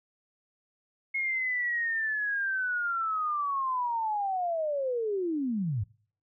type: linear sweep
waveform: sine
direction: down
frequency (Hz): 2168 to 91.2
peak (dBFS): -27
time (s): 1.14-5.84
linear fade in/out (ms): 10
effects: noise-tail reverb RT60 0.5 s tail -24 dB re dry